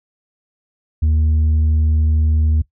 sine tone, 77.78 Hz, D#2, in tune, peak -9 dBFS, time 1.02-2.62 s, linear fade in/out 10 ms, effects noise-tail reverb RT60 0.1 s tail -19 dB re dry + tanh soft clip ceiling -11 dBFS

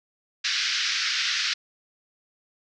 white band-pass noise, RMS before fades -26 dBFS, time 0.44-1.54 s, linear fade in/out 10 ms, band 1400 to 5600 Hz, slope 48 dB/octave, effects none

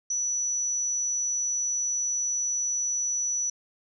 sine tone, 5920 Hz, F#8, in tune, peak -25 dBFS, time 0.1-3.5 s, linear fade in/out 5 ms, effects none

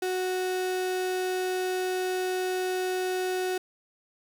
35% pulse tone, 369.3 Hz, F#4, 3 cents flat, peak -25 dBFS, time 0.02-3.58 s, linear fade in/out 5 ms, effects none

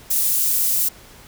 pink high-pass noise, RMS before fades -19 dBFS, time 0.1-0.89 s, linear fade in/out 10 ms, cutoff 12000 Hz, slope 12 dB/octave, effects pink hiss -45 dBFS RMS until 1.27 s

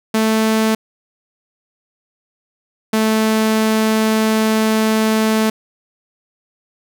sawtooth tone pair in turn, 220 / 219 Hz, A3 / A3, 0 / -8 cents, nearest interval unison, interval 8 cents, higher first, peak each -9 dBFS, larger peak neither, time 0.14-0.75 / 2.93-5.5 s, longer second, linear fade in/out 5 ms, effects none

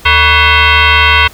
sine tone with frequency modulation, 599 Hz, D5, 34 cents sharp, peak -4 dBFS, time 0.05-1.28 s, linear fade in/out 10 ms, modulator 523 Hz, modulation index 5.4, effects pink hiss -36 dBFS RMS until 1.33 s

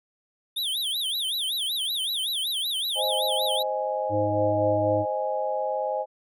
square tone with vibrato, 3474 Hz, A7, 23 cents flat, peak -26 dBFS, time 0.56-3.63 s, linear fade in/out 10 ms, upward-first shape sine, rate 5.3 Hz, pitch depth 230 cents each way
sine chord, Ab major, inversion first, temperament equal, 523.3 / 622.3 / 830.6 Hz, C5 / Eb5 / Ab5, 0 / 0 / 0 cents, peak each -29 dBFS, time 2.95-6.06 s, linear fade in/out 50 ms
harmonic tone, 103.83 Hz, G#2, in tune, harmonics 1 / 3 / 5 / 6, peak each -29 / -29 / -29 / -29 dBFS, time 4.09-5.06 s, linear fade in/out 50 ms
effects none

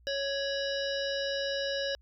harmonic tone with a mistuned harmonic, 554.4 Hz, C#5, in tune, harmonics 1 / 3 / 5 / 7 / 9 / 10, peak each -32 / -37 / -39 / -40 / -42 / -42 dBFS, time 0.07-1.95 s, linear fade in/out 0 ms, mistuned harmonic 5, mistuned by +100 cents, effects added 60 Hz sine -57 dBFS peak until 2.01 s

